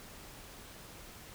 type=silence; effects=pink hiss -51 dBFS RMS until 1.34 s